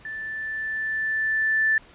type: tone with level ramp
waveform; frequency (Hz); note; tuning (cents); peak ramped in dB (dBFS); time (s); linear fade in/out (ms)
sine; 1760; A6; 0; -31 to -17; 0.05-1.78; 2
effects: pink hiss -51 dBFS RMS until 1.94 s + resampled to 8000 Hz